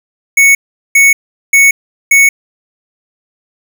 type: tone bursts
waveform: square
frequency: 2217 Hz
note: C#7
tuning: in tune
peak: -4 dBFS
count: 4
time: 0.37-2.29 s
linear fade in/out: 5 ms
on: 180 ms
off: 400 ms
effects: none